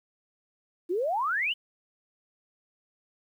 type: exponential sweep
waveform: sine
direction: up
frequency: 327.3 to 3110 Hz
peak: -25 dBFS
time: 0.89-1.54 s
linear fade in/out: 20 ms
effects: 10-bit